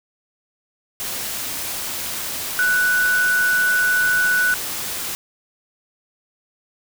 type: tone in noise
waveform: sine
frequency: 1483 Hz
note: F#6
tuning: 4 cents sharp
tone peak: -15 dBFS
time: 2.59-4.54 s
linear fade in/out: 0 ms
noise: white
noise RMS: -27 dBFS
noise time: 1-5.15 s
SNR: +9 dB
effects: none